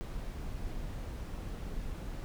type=noise; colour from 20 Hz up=brown; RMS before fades=-39 dBFS; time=0.01-2.24 s; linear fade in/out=0 ms; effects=none